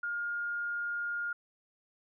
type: tone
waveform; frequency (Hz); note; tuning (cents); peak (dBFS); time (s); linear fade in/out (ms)
sine; 1417; F6; +25; -32; 0.03-1.33; 5
effects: none